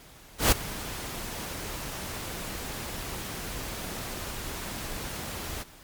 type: noise with ADSR envelope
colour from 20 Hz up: pink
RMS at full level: -18 dBFS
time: 0.38-5.64 s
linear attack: 140 ms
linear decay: 9 ms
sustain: -18 dB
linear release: 24 ms
effects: pink hiss -51 dBFS RMS until 5.83 s + MP3 96 kbps